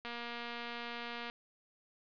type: click train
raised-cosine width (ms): 0.3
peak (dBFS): -27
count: 297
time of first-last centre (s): 0.05-1.299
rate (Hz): 237
effects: resampled to 11025 Hz + 11-bit